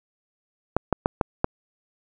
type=clicks; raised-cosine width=1 ms; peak=-5 dBFS; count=5; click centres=0.766 / 0.927 / 1.059 / 1.212 / 1.444 s; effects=none